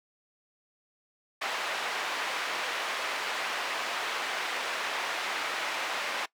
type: band-pass noise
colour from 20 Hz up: white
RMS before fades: -33 dBFS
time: 1.41-6.26 s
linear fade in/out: 10 ms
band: 560 to 2400 Hz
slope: 12 dB/octave
effects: noise-tail reverb RT60 0.1 s tail -21 dB re dry